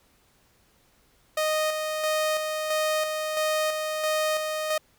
sawtooth tone with tremolo, 620 Hz, D#5, 6 cents flat, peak -19 dBFS, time 1.37-4.78 s, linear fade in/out 5 ms, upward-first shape square, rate 1.5 Hz, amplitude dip 40%, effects pink hiss -63 dBFS RMS until 4.98 s

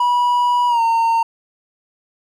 triangle tone with pitch glide, 975 to 915 Hz, B5 to A#5, -23 to -32 cents, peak -11 dBFS, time 0-1.23 s, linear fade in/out 5 ms, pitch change -109 cents, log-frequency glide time 0.68-0.81 s, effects none

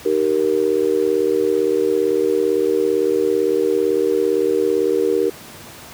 sine chord, Eb major, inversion none, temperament just, 311.1 / 388.9 / 466.7 Hz, Eb4 / G4 / Bb4, 0 / -14 / +2 cents, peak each -23 / -18 / -18 dBFS, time 0.05-5.3 s, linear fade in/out 10 ms, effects pink hiss -38 dBFS RMS until 5.93 s + high-pass 100 Hz 12 dB/octave

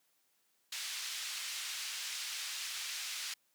white band-pass noise, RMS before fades -41 dBFS, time 0.72-3.34 s, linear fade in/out 5 ms, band 2000 to 5700 Hz, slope 12 dB/octave, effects white hiss -75 dBFS RMS until 3.54 s + high-pass 150 Hz 12 dB/octave

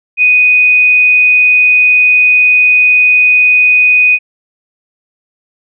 sine tone, 2489 Hz, D#7, in tune, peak -4 dBFS, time 0.17-4.19 s, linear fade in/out 50 ms, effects none

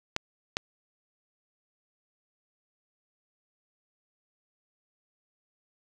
clicks, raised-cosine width 0.2 ms, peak -10 dBFS, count 2, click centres 0.164 / 0.569 s, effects none

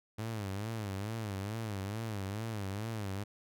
sawtooth tone with vibrato, 104.7 Hz, G#2, 15 cents sharp, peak -32 dBFS, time 0.18-3.24 s, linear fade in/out 10 ms, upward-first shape sine, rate 2.3 Hz, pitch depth 150 cents each way, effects none

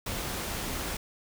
pink noise, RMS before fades -34 dBFS, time 0.06-0.97 s, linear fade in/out 5 ms, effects none

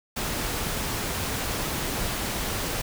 pink noise, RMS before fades -29 dBFS, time 0.16-2.82 s, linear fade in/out 10 ms, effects none

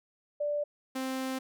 sine / sawtooth tone pair in turn, 587 / 262.1 Hz, D5 / C4, -1 / +3 cents, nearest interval octave + major second, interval 1396 cents, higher first, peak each -28 dBFS, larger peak neither, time 0.4-0.64 / 0.95-1.39 s, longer second, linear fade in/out 10 ms, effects none

